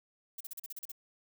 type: noise bursts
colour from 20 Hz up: violet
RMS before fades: -42 dBFS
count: 9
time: 0.38-0.918 s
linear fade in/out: 5 ms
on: 26 ms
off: 38 ms
effects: none